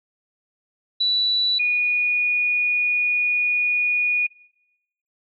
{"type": "tone pair in turn", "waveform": "sine", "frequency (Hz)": [3951, 2455], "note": ["B7", "D#7"], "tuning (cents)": [0, -24], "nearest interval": "minor sixth", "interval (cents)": 824, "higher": "first", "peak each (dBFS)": -17, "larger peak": "neither", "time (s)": [[1, 1.59], [1.59, 4.27]], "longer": "second", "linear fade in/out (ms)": 10, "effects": ["noise-tail reverb RT60 0.9 s tail -23 dB re dry"]}